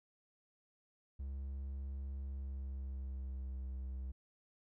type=tone with pitch glide; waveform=triangle; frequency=68 to 65 Hz; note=C#2 to C2; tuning=-33 to -11 cents; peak=-38 dBFS; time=1.19-4.12 s; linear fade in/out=10 ms; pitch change=-78 cents; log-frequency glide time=2.21-3.62 s; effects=none